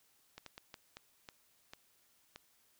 slowing click train, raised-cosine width 0.2 ms, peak -30 dBFS, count 8, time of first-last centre 0.38-2.36 s, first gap 83 ms, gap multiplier 1.4, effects white hiss -71 dBFS RMS until 2.79 s

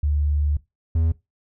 sine / triangle tone pair in turn, 73.42 / 81.44 Hz, D2 / E2, 0 / -20 cents, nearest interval major second, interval 180 cents, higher second, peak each -18 / -15 dBFS, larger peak second, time 0.03-0.57 / 0.95-1.12 s, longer first, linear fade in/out 5 ms, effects noise-tail reverb RT60 0.2 s tail -19 dB re dry

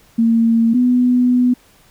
sine tone pair in turn, 228.7 / 248 Hz, A#3 / B3, -33 / +7 cents, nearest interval minor second, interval 140 cents, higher second, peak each -10 dBFS, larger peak neither, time 0.18-0.74 / 0.74-1.54 s, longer second, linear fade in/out 10 ms, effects pink hiss -51 dBFS RMS until 1.9 s

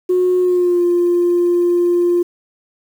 sine tone with pitch glide, 363.7 to 349.9 Hz, F#4 to F4, -30 to +3 cents, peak -10 dBFS, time 0.09-2.23 s, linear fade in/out 10 ms, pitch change -67 cents, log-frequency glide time 0.4-0.82 s, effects tanh soft clip ceiling -8 dBFS + 7-bit

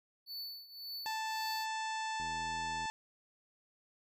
square tone with tremolo, 4480 Hz, C#8, 18 cents sharp, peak -40 dBFS, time 0.26-1.67 s, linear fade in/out 50 ms, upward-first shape triangle, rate 1.8 Hz, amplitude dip 85%
harmonic tone, 880 Hz, A5, in tune, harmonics 1 / 2 / 3 / 4 / 5 / 6 / 7 / 8 / 9, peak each -37 / -43 / -47 / -49 / -51 / -53 / -54 / -55 / -56 dBFS, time 1.06-2.9 s, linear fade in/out 0 ms
click train, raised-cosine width 3 ms, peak -40 dBFS, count 55, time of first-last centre 2.2-2.855 s, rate 82.4 Hz
effects none

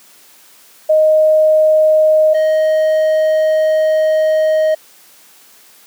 sine / triangle tone pair in turn, 622.3 / 625.6 Hz, D#5 / D#5, 0 / +9 cents, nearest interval unison, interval 9 cents, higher second, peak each -7 / -8 dBFS, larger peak first, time 0.89-2.34 / 2.34-4.75 s, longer second, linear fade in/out 10 ms, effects white hiss -45 dBFS RMS until 5.86 s + high-pass 200 Hz 12 dB/octave

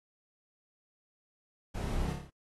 brown noise with echo, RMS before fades -36 dBFS, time 1.74-2.13 s, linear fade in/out 10 ms, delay 29 ms, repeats 6, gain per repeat -3 dB, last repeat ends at 2.304 s, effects AAC 32 kbps

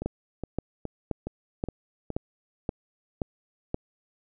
two click trains, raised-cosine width 2 ms, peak -14 / -19 dBFS, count 8 / 6, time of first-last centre 0.06-3.744 / 0.02-2.103 s, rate 1.9 / 2.4 Hz, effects none

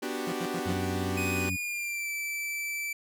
sawtooth chord, G major seventh, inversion first, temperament equal, 246.9 / 293.7 / 370 / 392 Hz, B3 / D4 / F#4 / G4, 0 / 0 / 0 / 0 cents, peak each -33 dBFS, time 0.02-1.5 s, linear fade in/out 10 ms
sawtooth tone bursts, 174.5 Hz, F3, 1 cent flat, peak -29 dBFS, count 4, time 0.27-0.73 s, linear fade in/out 5 ms, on 55 ms, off 80 ms
harmonic tone, 92.5 Hz, F#2, in tune, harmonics 1 / 2 / 3, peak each -33 / -36 / -38 dBFS, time 0.65-1.57 s, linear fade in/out 20 ms
45% pulse tone with pitch glide, 2505 to 2324 Hz, D#7 to D7, +11 to -19 cents, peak -31 dBFS, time 1.17-2.93 s, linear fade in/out 5 ms, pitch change -130 cents, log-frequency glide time 1.32-2.1 s
effects none

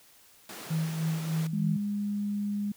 pink high-pass noise, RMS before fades -43 dBFS, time 0.49-1.47 s, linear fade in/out 2 ms, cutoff 160 Hz, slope 24 dB/octave
sine tone with tremolo, 160.5 Hz, E3, 46 cents flat, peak -25 dBFS, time 0.7-1.77 s, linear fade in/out 10 ms, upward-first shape sine, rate 3.3 Hz, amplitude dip 55%
sine tone, 204.7 Hz, G#3, 25 cents flat, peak -28 dBFS, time 1.53-2.72 s, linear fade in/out 5 ms
effects white hiss -58 dBFS RMS until 2.76 s

